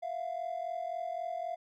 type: ring-modulated tone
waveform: triangle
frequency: 689 Hz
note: F5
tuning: 24 cents flat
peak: -28 dBFS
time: 0.02-1.56 s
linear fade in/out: 20 ms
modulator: 21.9 Hz
effects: tanh soft clip ceiling -29 dBFS